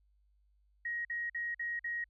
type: tone bursts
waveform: sine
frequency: 1887 Hz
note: A#6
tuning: 21 cents sharp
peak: -34 dBFS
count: 5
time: 0.85-2.042 s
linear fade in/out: 5 ms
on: 200 ms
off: 48 ms
effects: added 50 Hz sine -67 dBFS peak until 2.09 s